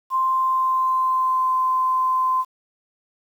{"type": "tone with pitch glide", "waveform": "sine", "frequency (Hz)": [1046.5, 1033.3], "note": ["C6", "C6"], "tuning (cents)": [0, -22], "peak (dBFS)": -17, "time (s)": [0.1, 2.45], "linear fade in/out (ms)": 50, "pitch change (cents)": -22, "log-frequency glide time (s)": [0.28, 1.53], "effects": ["8-bit"]}